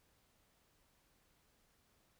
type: silence
effects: pink hiss -74 dBFS RMS until 2.19 s